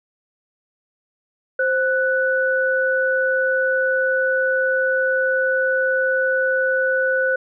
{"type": "tone pair together", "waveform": "sine", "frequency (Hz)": [523.3, 1484.8], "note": ["C5", "F#6"], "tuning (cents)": [0, 6], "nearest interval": "octave + tritone", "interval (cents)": 1806, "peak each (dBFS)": [-19, -19], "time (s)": [1.59, 7.36], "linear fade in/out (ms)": 5, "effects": []}